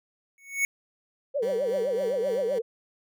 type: tone with exponential growth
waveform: square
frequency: 2217 Hz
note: C#7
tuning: in tune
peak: -20 dBFS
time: 0.38-0.65 s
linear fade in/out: 1 ms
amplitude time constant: 58 ms
type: tone with vibrato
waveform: sine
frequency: 508 Hz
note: B4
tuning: 49 cents sharp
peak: -24 dBFS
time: 1.34-2.62 s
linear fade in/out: 20 ms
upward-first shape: triangle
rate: 7.8 Hz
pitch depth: 300 cents each way
type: tone with tremolo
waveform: 15% pulse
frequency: 193.1 Hz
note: G3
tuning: 26 cents flat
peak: -30 dBFS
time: 1.42-2.59 s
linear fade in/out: 10 ms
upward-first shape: sine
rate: 3.6 Hz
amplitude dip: 40%
effects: none